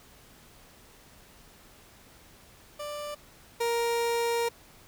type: tone pair in turn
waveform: 30% pulse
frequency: 590 / 468.3 Hz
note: D5 / A#4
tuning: +8 / +8 cents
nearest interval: major third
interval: 400 cents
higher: first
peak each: -32 / -23 dBFS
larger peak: second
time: 2.79-3.15 / 3.6-4.49 s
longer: second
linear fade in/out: 10 ms
effects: pink hiss -55 dBFS RMS until 4.87 s